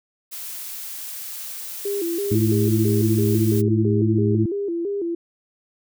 blue noise, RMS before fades -33 dBFS, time 0.31-3.62 s, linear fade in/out 20 ms
sine tone with vibrato, 369.4 Hz, F#4, 3 cents flat, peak -22 dBFS, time 1.85-5.15 s, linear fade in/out 5 ms, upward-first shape square, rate 3 Hz, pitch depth 150 cents each way
harmonic tone, 108.2 Hz, A2, 29 cents flat, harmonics 1 / 2 / 3, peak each -19 / -22 / -24 dBFS, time 2.31-4.46 s, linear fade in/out 5 ms
effects none

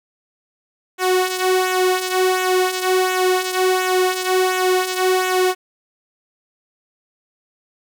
sawtooth tone with flanger, 370 Hz, F#4, in tune, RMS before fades -18 dBFS, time 0.98-5.55 s, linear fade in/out 50 ms, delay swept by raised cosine 0.2 to 2.8 ms, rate 1.4 Hz, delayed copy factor -0.6, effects none

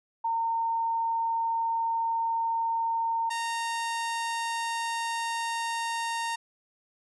sine / sawtooth tone pair in turn, 914 / 923.6 Hz, A#5 / A#5, -34 / -16 cents, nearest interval unison, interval 18 cents, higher second, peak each -25 dBFS, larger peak neither, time 0.24-3.3 / 3.3-6.36 s, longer neither, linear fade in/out 10 ms, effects resampled to 24000 Hz

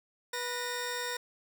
15% pulse tone pair together, 488.8 / 1839 Hz, B4 / A#6, -18 / -24 cents, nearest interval octave + major seventh, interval 2294 cents, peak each -29 / -31 dBFS, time 0.33-1.17 s, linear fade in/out 5 ms, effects none

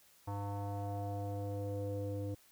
square tone with low-pass filter sweep, 100.8 Hz, G2, 49 cents sharp, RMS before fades -39 dBFS, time 0.27-2.35 s, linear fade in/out 10 ms, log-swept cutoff 940 to 430 Hz, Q 4.2, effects white hiss -65 dBFS RMS until 2.51 s

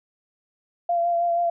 sine tone with vibrato, 688 Hz, F5, 26 cents flat, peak -19 dBFS, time 0.89-1.5 s, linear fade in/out 5 ms, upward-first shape sine, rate 6.3 Hz, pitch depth 20 cents each way, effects none

